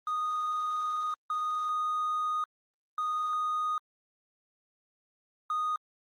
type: tone bursts at uneven times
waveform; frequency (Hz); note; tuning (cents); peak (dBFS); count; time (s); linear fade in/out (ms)
triangle; 1238; D#6; -9; -25; 4; 0.07-1.14 / 1.3-2.44 / 2.98-3.78 / 5.5-5.76; 2
effects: tanh soft clip ceiling -23 dBFS + Opus 24 kbps